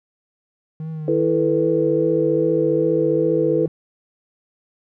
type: tone with vibrato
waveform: triangle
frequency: 155.56 Hz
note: D#3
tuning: in tune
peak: -24 dBFS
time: 0.8-3.68 s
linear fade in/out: 2 ms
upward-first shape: triangle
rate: 2.5 Hz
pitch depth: 57 cents each way
type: chord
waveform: sine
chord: E suspended fourth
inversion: none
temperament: just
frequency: 329.6 / 439.5 / 494.4 Hz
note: E4 / A4 / B4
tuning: 0 / -2 / +2 cents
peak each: -20 dBFS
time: 1.08-3.66 s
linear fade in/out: 2 ms
effects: none